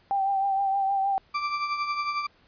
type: tone with vibrato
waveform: sine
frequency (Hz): 784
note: G5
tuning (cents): 0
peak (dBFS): -22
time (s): 0.11-1.18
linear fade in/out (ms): 0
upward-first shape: triangle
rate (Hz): 6.4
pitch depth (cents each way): 38
type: tone with tremolo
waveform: 35% pulse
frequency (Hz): 1173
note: D6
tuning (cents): -2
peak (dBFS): -22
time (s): 1.34-2.27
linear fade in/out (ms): 10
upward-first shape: triangle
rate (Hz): 11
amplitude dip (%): 60
effects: pink hiss -61 dBFS RMS until 2.47 s + resampled to 11025 Hz